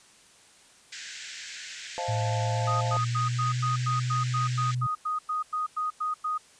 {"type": "band-pass noise", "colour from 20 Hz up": "pink", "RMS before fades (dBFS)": -41, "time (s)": [0.92, 4.75], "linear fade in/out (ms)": 5, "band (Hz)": [1500, 7900], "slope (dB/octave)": 96}
{"type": "chord", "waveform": "sine", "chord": "F dominant seventh", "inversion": "second", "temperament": "just", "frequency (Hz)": [523.8, 628.6, 698.5, 873.1], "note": ["C5", "Eb5", "F5", "A5"], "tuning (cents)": [2, 18, 0, -14], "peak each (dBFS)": [-35, -39, -34, -33], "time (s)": [1.98, 2.97], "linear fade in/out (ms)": 0}
{"type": "tone with pitch glide", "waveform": "sine", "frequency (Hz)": [110.8, 124.37], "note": ["A2", "B2"], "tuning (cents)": [13, 13], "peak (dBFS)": -26, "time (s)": [2.08, 4.87], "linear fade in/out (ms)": 10, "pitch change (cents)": 200, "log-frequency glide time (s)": [2.29, 3.6]}
{"type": "tone bursts", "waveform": "sine", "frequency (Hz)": 1244.5, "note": "D#6", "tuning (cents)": 0, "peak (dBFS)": -26, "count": 16, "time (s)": [2.67, 6.38], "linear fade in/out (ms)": 10, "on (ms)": 140, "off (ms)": 98}
{"effects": ["white hiss -56 dBFS RMS until 6.59 s", "resampled to 22050 Hz"]}